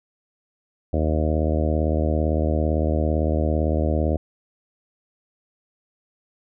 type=harmonic tone; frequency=77.78 Hz; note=D#2; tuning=in tune; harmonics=1 / 2 / 3 / 4 / 5 / 6 / 7 / 8 / 9; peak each=-21 / -29 / -28 / -28 / -32 / -32 / -29 / -30 / -35 dBFS; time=0.93-4.17 s; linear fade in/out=5 ms; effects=none